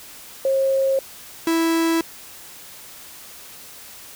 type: tone pair in turn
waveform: sine / 45% pulse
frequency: 538 / 329 Hz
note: C5 / E4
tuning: +48 / -3 cents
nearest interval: major sixth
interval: 851 cents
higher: first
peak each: -16 / -17 dBFS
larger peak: first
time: 0.45-0.99 / 1.47-2.01 s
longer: neither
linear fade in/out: 2 ms
effects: white hiss -41 dBFS RMS until 4.15 s